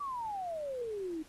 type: exponential sweep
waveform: sine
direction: down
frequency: 1174.7 to 305.8 Hz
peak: -35 dBFS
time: 0-1.23 s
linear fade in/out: 10 ms
effects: pink hiss -60 dBFS RMS until 1.28 s + AAC 32 kbps